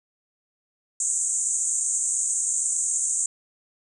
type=band-pass noise; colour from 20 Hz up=pink; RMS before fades=-25 dBFS; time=1-3.26 s; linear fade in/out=2 ms; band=6600 to 8800 Hz; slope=96 dB/octave; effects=none